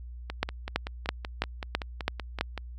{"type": "two click trains", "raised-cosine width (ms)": 0.3, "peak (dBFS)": [-18, -9], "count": [13, 7], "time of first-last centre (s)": [[0.3, 2.577], [0.43, 2.41]], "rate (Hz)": [5.27, 3.03], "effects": ["added 60 Hz sine -39 dBFS peak until 2.78 s"]}